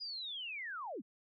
sine linear sweep, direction down, 4972 to 164.6 Hz, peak -40 dBFS, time 0-1.02 s, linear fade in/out 20 ms, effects none

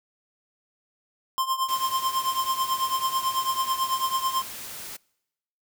square tone with tremolo, 1051 Hz, C6, 7 cents sharp, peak -21 dBFS, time 1.38-4.42 s, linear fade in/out 0 ms, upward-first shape triangle, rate 9.1 Hz, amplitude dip 85%
white noise, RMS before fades -38 dBFS, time 1.68-4.97 s, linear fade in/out 10 ms
effects noise-tail reverb RT60 0.9 s tail -26 dB re dry

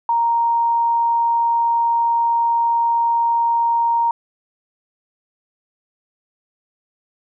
sine tone, 932.3 Hz, A#5, in tune, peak -14 dBFS, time 0.09-4.11 s, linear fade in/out 2 ms, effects none

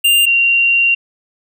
square / sine tone pair in turn, 2794 / 2762 Hz, F7 / F7, 0 / -20 cents, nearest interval unison, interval 20 cents, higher first, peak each -9 dBFS, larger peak neither, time 0.04-0.26 / 0.26-0.95 s, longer second, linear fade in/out 10 ms, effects none

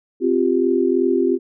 sine chord, C suspended fourth, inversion none, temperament equal, 261.6 / 349.2 / 392 Hz, C4 / F4 / G4, 0 / 0 / 0 cents, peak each -20 / -18 / -19 dBFS, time 0.2-1.39 s, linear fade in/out 50 ms, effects none

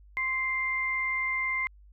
sine tone pair together, 1047 / 2094 Hz, C6 / C7, +1 / +1 cents, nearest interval octave, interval 1200 cents, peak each -35 / -27 dBFS, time 0.17-1.67 s, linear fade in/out 0 ms, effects added 50 Hz sine -51 dBFS peak until 1.92 s

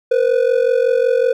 triangle ring-modulated tone, 493.9 Hz, B4, in tune, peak -7 dBFS, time 0.11-1.33 s, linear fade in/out 5 ms, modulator 22.7 Hz, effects none

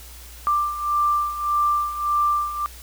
sine beating tone pair, 1181 / 1182.7 Hz, D6 / D6, +9 / +12 cents, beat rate 1.7 Hz, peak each -25 / -20 dBFS, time 0.47-2.66 s, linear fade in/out 0 ms, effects added 60 Hz sine -41 dBFS peak until 2.82 s + white hiss -44 dBFS RMS until 2.82 s

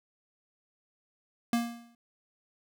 square tone with exponential decay, 235.1 Hz, A#3, 15 cents sharp, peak -23 dBFS, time 1.53-1.95 s, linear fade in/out 2 ms, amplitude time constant 91 ms, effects none

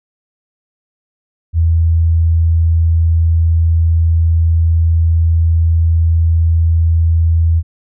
sine tone, 82.41 Hz, E2, in tune, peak -8 dBFS, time 1.53-7.63 s, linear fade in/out 50 ms, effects none

